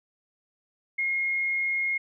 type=tone; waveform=sine; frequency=2148 Hz; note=C7; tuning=45 cents sharp; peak=-24 dBFS; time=0.98-1.98 s; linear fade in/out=10 ms; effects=none